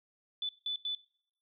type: tone bursts at uneven times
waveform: sine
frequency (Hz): 3488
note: A7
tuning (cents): -16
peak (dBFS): -32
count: 3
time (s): 0.42-0.49 / 0.66-0.76 / 0.85-0.95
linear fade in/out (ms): 2
effects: noise-tail reverb RT60 0.6 s tail -21 dB re dry